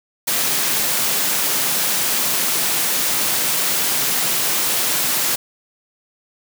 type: high-pass noise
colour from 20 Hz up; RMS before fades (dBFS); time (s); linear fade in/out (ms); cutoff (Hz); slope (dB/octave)
white; -19; 0.27-5.36; 10; 120; 96
effects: none